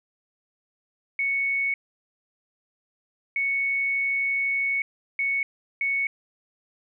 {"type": "tone bursts at uneven times", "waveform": "sine", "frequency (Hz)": 2217, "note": "C#7", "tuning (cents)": 0, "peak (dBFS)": -22, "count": 4, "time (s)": [[1.19, 1.74], [3.36, 4.82], [5.19, 5.43], [5.81, 6.07]], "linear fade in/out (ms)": 2, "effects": []}